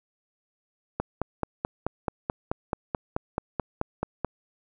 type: click train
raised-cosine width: 1 ms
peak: -12 dBFS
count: 16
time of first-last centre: 1-4.247 s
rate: 4.62 Hz
effects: none